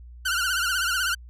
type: tone with vibrato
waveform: sawtooth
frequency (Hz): 1454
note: F#6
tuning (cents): -31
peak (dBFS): -19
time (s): 0.25-1.15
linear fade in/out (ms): 10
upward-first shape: triangle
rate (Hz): 16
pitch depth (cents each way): 130
effects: added 60 Hz sine -41 dBFS peak until 1.29 s + resampled to 32000 Hz